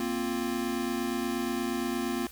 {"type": "chord", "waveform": "square", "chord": "Bb suspended second", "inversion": "none", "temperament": "equal", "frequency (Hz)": [233.1, 261.6, 349.2], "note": ["Bb3", "C4", "F4"], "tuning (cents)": [0, 0, 0], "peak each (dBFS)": -34, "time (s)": [0, 2.27], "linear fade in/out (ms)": 2, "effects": ["added 60 Hz sine -51 dBFS peak until 2.31 s", "white hiss -50 dBFS RMS until 2.31 s"]}